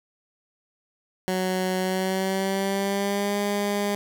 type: tone with pitch glide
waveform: 15% pulse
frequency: 185.6 to 203.6 Hz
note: F#3 to G#3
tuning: +6 to -34 cents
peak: -17 dBFS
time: 1.28-3.95 s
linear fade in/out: 0 ms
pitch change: +160 cents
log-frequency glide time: 1.79-3.37 s
effects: none